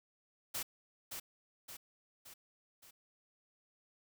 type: noise with echo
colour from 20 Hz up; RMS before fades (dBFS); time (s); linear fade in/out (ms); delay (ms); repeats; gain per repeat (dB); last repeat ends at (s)
white; -39; 0.54-0.63; 10; 570; 4; -5; 2.91
effects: none